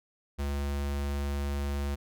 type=tone; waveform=square; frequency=70.8 Hz; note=C#2; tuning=37 cents sharp; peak=-30 dBFS; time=0.38-1.96 s; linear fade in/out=20 ms; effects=none